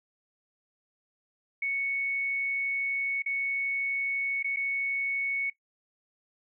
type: tone with dropouts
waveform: sine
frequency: 2217 Hz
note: C#7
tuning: in tune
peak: -27 dBFS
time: 1.62-5.5 s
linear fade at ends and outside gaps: 5 ms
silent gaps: 3.222-3.26 / 4.428-4.443 / 4.562-4.569 s
effects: noise-tail reverb RT60 0.1 s tail -18 dB re dry